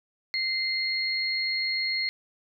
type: tone pair together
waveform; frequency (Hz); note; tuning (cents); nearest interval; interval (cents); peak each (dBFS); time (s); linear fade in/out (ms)
sine; 2081 / 4286; C7 / C8; -10 / +41; octave + minor second; 1251; -28; 0.34-2.09; 0
effects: none